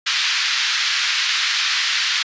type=band-pass noise; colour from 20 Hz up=white; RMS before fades=-20 dBFS; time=0.06-2.23 s; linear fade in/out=10 ms; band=1400 to 4900 Hz; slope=24 dB/octave; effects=resampled to 16000 Hz